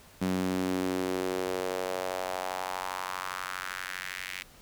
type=tone with high-pass filter sweep; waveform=sawtooth; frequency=92.5 Hz; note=F#2; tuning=in tune; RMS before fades=-33 dBFS; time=0.21-4.43 s; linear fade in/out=10 ms; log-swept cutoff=200 to 2200 Hz; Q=2.5; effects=pink hiss -55 dBFS RMS until 4.61 s